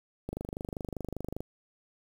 click train, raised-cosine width 2 ms, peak -22 dBFS, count 29, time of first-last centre 0.29-1.406 s, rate 25.1 Hz, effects 8-bit

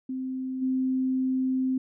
sine tone with level steps, 260 Hz, C4, 11 cents flat, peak -29 / -23 dBFS, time 0.09-1.78 s, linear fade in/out 5 ms, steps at 0.61 s, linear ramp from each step 20 ms, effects none

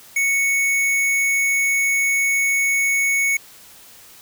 square tone, 2217 Hz, C#7, in tune, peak -17 dBFS, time 0.16-3.37 s, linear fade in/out 5 ms, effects white hiss -45 dBFS RMS until 4.21 s

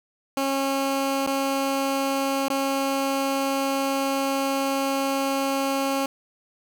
15% pulse tone with dropouts, 272.8 Hz, C#4, 28 cents flat, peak -16 dBFS, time 0.37-6.06 s, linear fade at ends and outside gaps 2 ms, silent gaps 1.265-1.272 / 2.483-2.501 s, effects none

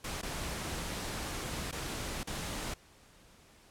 pink noise with dropouts, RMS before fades -38 dBFS, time 0.04-2.74 s, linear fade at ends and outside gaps 5 ms, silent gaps 0.215-0.229 / 1.713-1.725 / 2.233-2.271 s, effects pink hiss -60 dBFS RMS until 3.7 s + low-pass 11000 Hz 12 dB/octave

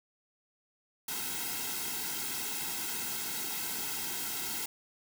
white noise with comb filter, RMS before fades -36 dBFS, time 1.08-4.66 s, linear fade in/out 5 ms, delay 1.7 ms, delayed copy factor -1, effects none

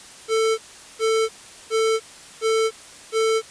square tone bursts, 444.3 Hz, A4, 17 cents sharp, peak -18 dBFS, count 5, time 0.28-3.42 s, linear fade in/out 50 ms, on 300 ms, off 410 ms, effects white hiss -43 dBFS RMS until 3.5 s + resampled to 22050 Hz

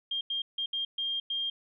sine tone bursts at uneven times, 3208 Hz, G7, 39 cents sharp, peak -29 dBFS, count 6, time 0.11-0.21 / 0.3-0.42 / 0.58-0.66 / 0.73-0.85 / 0.98-1.2 / 1.3-1.5 s, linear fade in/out 5 ms, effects none

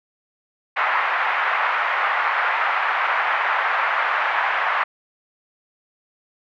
pink band-pass noise, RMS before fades -21 dBFS, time 0.76-4.84 s, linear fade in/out 10 ms, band 850 to 2100 Hz, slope 24 dB/octave, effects none

